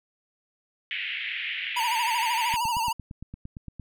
pink band-pass noise, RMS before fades -32 dBFS, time 0.91-2.56 s, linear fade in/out 0 ms, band 1900 to 3100 Hz, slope 48 dB/octave
square tone with vibrato, 931 Hz, A#5, 2 cents flat, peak -25 dBFS, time 1.76-2.93 s, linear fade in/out 10 ms, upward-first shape sine, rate 13 Hz, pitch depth 89 cents each way
click train, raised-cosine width 5 ms, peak -26 dBFS, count 12, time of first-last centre 2.54-3.797 s, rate 8.75 Hz
effects none

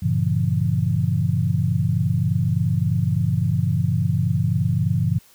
sine chord, G diminished seventh, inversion none, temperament just, 98 / 117.6 / 141.12 / 169.34 Hz, G2 / Bb2 / Db3 / Fb3, 0 / +16 / +31 / +47 cents, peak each -23 dBFS, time 0.02-5.19 s, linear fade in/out 10 ms, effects white hiss -53 dBFS RMS until 5.34 s

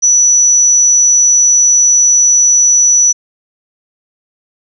sine tone, 5920 Hz, F#8, in tune, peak -5 dBFS, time 0.02-3.13 s, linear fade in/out 20 ms, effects none

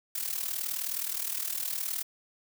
blue noise with amplitude modulation, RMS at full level -30 dBFS, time 0.15-2.03 s, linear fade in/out 5 ms, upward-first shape sine, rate 39.3 Hz, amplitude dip 75%, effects none

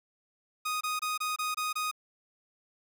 sawtooth tone bursts, 1244.5 Hz, D#6, in tune, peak -26 dBFS, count 7, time 0.65-1.914 s, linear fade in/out 10 ms, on 160 ms, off 24 ms, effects none

